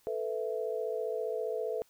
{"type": "chord", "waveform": "sine", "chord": "A suspended second", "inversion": "none", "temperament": "just", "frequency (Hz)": [440, 495, 660], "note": ["A4", "B4", "E5"], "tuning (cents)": [0, 4, 2], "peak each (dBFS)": [-34, -36, -38], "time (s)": [0.07, 1.82], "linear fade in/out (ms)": 0, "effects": ["white hiss -67 dBFS RMS until 1.89 s"]}